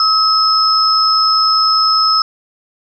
sine tone pair together, 1285 / 5185 Hz, E6 / E8, -45 / -29 cents, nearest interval 2 octaves, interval 2416 cents, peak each -12 dBFS, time 0-2.22 s, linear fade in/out 2 ms, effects none

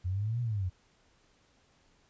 sine exponential two-way sweep, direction up then down, 87.31 to 123.1 to 87.31 Hz, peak -29 dBFS, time 0.04-0.7 s, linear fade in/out 20 ms, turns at 0.41 s, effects pink hiss -67 dBFS RMS until 2.09 s + resampled to 16000 Hz

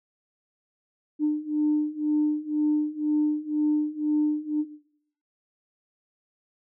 sine beating tone pair, 300 / 302 Hz, D4 / D4, +37 / +48 cents, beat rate 2 Hz, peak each -24 dBFS, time 1.19-4.65 s, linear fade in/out 50 ms, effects noise-tail reverb RT60 0.7 s tail -17 dB re dry + tanh soft clip ceiling -15 dBFS

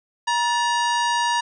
harmonic tone with a mistuned harmonic, 950 Hz, A#5, 33 cents sharp, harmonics 1 / 2 / 3 / 4 / 5 / 6 / 7 / 9, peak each -20 / -26 / -30 / -32 / -34 / -36 / -37 / -39 dBFS, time 0.27-1.41 s, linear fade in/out 10 ms, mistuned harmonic 2, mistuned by -140 cents, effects none

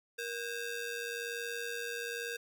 sawtooth ring-modulated tone, 1043 Hz, C6, 6 cents flat, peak -30 dBFS, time 0.18-2.37 s, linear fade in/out 10 ms, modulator 572 Hz, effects none

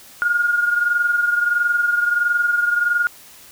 sine tone pair together, 1423 / 1444.5 Hz, F6 / F#6, +32 / -42 cents, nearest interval unison, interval 26 cents, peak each -16 / -23 dBFS, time 0.22-3.07 s, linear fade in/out 0 ms, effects white hiss -44 dBFS RMS until 3.51 s

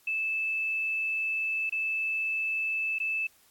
sine tone with dropouts, 2626 Hz, E7, 7 cents flat, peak -27 dBFS, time 0.07-3.27 s, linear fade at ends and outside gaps 5 ms, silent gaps 1.696-1.722 / 2.986-3 s, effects white hiss -62 dBFS RMS until 3.5 s + AAC 64 kbps

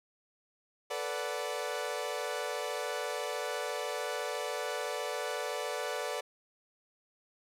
sawtooth chord, B minor seventh, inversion third, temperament equal with one note detuned, 440 / 493.9 / 581.6 / 740 Hz, A4 / B4 / D5 / F#5, 0 / 0 / -17 / 0 cents, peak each -36 / -35 / -34 / -38 dBFS, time 0.9-6.21 s, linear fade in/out 10 ms, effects low-pass 12000 Hz 12 dB/octave

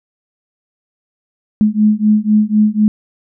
sine beating tone pair, 210.6 / 214.6 Hz, G#3 / A3, +24 / -43 cents, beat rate 4 Hz, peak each -12 dBFS, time 1.61-2.88 s, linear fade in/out 0 ms, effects none

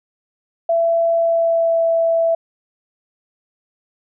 sine tone with pitch glide, 669 to 662.5 Hz, E5 to E5, +25 to +9 cents, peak -13 dBFS, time 0.69-2.35 s, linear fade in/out 5 ms, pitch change -16 cents, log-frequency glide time 1.16-1.84 s, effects none

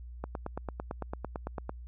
click train, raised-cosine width 1 ms, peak -21 dBFS, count 14, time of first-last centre 0.24-1.694 s, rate 8.94 Hz, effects added 60 Hz sine -42 dBFS peak until 1.87 s

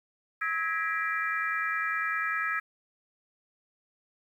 sine tone cluster, 1291 / 1656 / 1916 / 2006 / 2364 Hz, E6 / G#6 / A#6 / B6 / D7, -37 / -5 / +47 / +26 / +11 cents, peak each -32 / -31 / -35 / -39 / -38 dBFS, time 0.41-2.6 s, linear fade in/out 10 ms, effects 10-bit

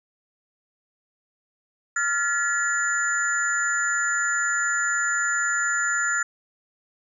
sine tone cluster, 1389 / 1713 / 1916 / 7030 Hz, F6 / A6 / A#6 / A8, -10 / -47 / +47 / -2 cents, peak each -24 / -26 / -32 / -29 dBFS, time 1.96-6.23 s, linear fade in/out 5 ms, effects none

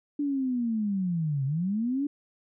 sine linear two-way sweep, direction down then up, 293.7 to 131.3 to 293.7 Hz, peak -25 dBFS, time 0.19-2.07 s, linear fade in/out 5 ms, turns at 1.45 s, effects none

